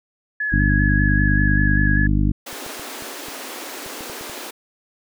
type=tone with vibrato; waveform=sine; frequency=1683 Hz; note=G#6; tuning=23 cents sharp; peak=-20 dBFS; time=0.4-2.07 s; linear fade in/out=5 ms; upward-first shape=square; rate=5.1 Hz; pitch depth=25 cents each way
type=harmonic tone; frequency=50.2 Hz; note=G1; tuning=42 cents sharp; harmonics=1 / 2 / 3 / 4 / 5 / 6; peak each=-18 / -21 / -23 / -24 / -25 / -26 dBFS; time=0.52-2.32 s; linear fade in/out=10 ms
type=high-pass noise; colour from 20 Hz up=pink; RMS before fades=-33 dBFS; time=2.46-4.51 s; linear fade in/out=10 ms; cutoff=250 Hz; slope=48 dB/octave
type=clicks; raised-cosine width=2 ms; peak=-25 dBFS; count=10; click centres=2.529 / 2.664 / 2.796 / 3.023 / 3.284 / 3.863 / 4.008 / 4.098 / 4.211 / 4.297 s
effects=none